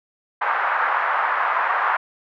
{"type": "band-pass noise", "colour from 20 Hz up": "pink", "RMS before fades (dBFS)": -21, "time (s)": [0.41, 1.97], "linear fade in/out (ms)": 10, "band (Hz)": [870, 1600], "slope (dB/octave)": 24, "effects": []}